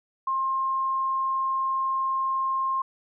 sine tone, 1063 Hz, C6, 27 cents sharp, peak -23 dBFS, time 0.27-2.82 s, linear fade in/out 5 ms, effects none

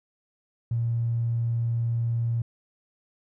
triangle tone, 116.7 Hz, A#2, 2 cents sharp, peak -19 dBFS, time 0.71-2.42 s, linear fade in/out 5 ms, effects tanh soft clip ceiling -21 dBFS

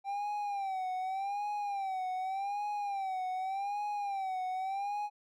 triangle tone with vibrato, 784 Hz, G5, in tune, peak -31 dBFS, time 0.04-5.1 s, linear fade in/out 50 ms, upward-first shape sine, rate 0.85 Hz, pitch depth 100 cents each way, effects none

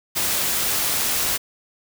white noise, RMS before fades -22 dBFS, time 0.15-1.38 s, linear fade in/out 20 ms, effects none

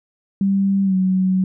sine tone with pitch glide, 196 to 187.04 Hz, G3 to F#3, 0 to +19 cents, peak -14 dBFS, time 0.41-1.44 s, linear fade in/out 2 ms, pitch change -81 cents, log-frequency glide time 0.84-0.95 s, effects none

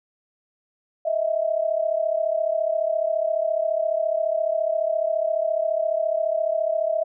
sine tone pair together, 628.5 / 663 Hz, D#5 / E5, +17 / +10 cents, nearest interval minor second, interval 93 cents, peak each -23 dBFS, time 1.05-7.04 s, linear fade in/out 10 ms, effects none

